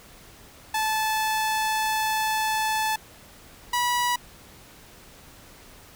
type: tone pair in turn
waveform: sawtooth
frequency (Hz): 871 / 974.1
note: A5 / B5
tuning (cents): -18 / -24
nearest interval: major second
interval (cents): 194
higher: second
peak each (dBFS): -19 / -18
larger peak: second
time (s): 0.74-2.96 / 3.73-4.16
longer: first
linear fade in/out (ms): 5
effects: pink hiss -49 dBFS RMS until 5.95 s